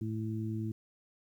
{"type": "harmonic tone", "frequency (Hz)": 109.8, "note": "A2", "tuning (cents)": -3, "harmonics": [1, 2, 3], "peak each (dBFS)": [-35, -38, -40], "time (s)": [0.01, 0.72], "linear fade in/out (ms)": 5, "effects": ["11-bit"]}